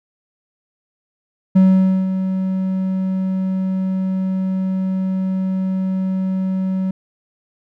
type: tone with ADSR envelope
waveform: triangle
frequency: 188.6 Hz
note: F#3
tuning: 33 cents sharp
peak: -5 dBFS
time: 1.55-6.91 s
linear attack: 14 ms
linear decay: 500 ms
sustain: -10 dB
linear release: 4 ms
effects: none